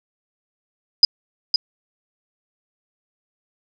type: tone with echo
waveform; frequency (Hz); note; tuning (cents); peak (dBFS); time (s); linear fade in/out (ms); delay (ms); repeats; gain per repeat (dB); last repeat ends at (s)
sine; 4978; D#8; 0; -6; 1.03-1.05; 2; 510; 1; -7; 1.56
effects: none